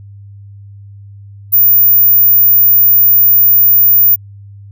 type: tone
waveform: sine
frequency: 14780 Hz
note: A#9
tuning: 16 cents flat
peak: -3 dBFS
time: 1.52-4.16 s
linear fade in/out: 20 ms
effects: tanh soft clip ceiling 0 dBFS + added 100 Hz sine -31 dBFS peak until 4.71 s